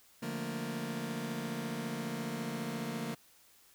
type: chord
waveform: sawtooth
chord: Bb major seventh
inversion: first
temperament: just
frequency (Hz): 145.68 / 174.81 / 218.5 / 233.1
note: D3 / F3 / A3 / Bb3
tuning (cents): -14 / +2 / -12 / 0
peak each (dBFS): -39 / -39 / -38 / -35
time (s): 0.22-3.15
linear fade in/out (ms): 10
effects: white hiss -63 dBFS RMS until 3.74 s